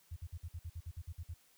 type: tone bursts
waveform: sine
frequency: 83.7 Hz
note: E2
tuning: 27 cents sharp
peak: -40 dBFS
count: 12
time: 0.11-1.341 s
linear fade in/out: 10 ms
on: 54 ms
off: 53 ms
effects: white hiss -68 dBFS RMS until 1.57 s